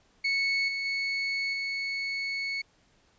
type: tone with level steps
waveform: 35% pulse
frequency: 2210 Hz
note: C#7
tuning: 6 cents flat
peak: -23 / -28 / -26 / -28 dBFS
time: 0.24-2.62 s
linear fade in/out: 10 ms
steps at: 0.68 / 0.85 / 1.53 s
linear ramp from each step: 5 ms
effects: pink hiss -65 dBFS RMS until 3.18 s + resampled to 16000 Hz